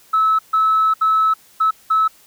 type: tone bursts at uneven times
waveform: sine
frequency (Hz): 1300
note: E6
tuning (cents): -24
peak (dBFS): -11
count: 5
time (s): 0.13-0.39 / 0.53-0.94 / 1.01-1.34 / 1.6-1.71 / 1.9-2.08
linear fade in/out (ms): 10
effects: tanh soft clip ceiling -8 dBFS + white hiss -50 dBFS RMS until 2.26 s